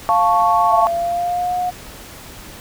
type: chord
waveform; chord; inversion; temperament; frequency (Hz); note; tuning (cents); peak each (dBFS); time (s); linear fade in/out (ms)
sine; F augmented; none; equal; 698.5 / 880 / 1108.7; F5 / A5 / C#6; 0 / 0 / 0; -16; 0.09-0.87; 0
type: tone with pitch glide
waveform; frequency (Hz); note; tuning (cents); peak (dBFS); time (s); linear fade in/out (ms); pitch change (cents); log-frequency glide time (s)
sine; 677 to 721.4; E5 to F#5; +46 to -44; -17; 0.7-1.71; 20; +110; 0.85-1.54
effects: pink hiss -37 dBFS RMS until 2.6 s